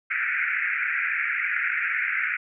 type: band-pass noise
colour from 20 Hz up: white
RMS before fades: -26 dBFS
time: 0.1-2.37 s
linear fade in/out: 10 ms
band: 1400 to 2400 Hz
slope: 96 dB/octave
effects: none